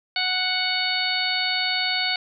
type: harmonic tone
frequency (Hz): 740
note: F#5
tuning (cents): 0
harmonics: 1 / 2 / 3 / 4 / 5 / 6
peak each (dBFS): -31 / -30 / -27 / -30 / -29 / -26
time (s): 0.16-2.16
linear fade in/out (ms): 2
effects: none